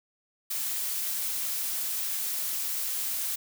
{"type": "noise", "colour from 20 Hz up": "blue", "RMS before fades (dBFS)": -31, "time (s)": [0.5, 3.36], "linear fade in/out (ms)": 10, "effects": []}